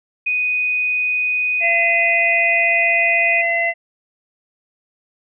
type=tone; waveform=sine; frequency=2489 Hz; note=D#7; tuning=in tune; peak=-16 dBFS; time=0.26-3.42 s; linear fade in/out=10 ms
type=harmonic tone; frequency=679 Hz; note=F5; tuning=49 cents flat; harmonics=1 / 3 / 4; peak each=-21 / -17 / -27 dBFS; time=1.6-3.74 s; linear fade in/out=50 ms
effects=none